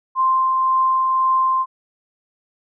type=tone with tremolo; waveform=sine; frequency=1046.5 Hz; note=C6; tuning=in tune; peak=-13 dBFS; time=0.15-1.66 s; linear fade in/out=50 ms; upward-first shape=triangle; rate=1.9 Hz; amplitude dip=25%; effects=none